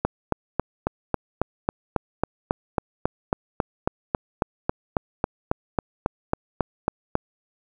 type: click train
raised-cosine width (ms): 1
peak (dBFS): -6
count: 27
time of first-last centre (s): 0.05-7.154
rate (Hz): 3.66
effects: 8-bit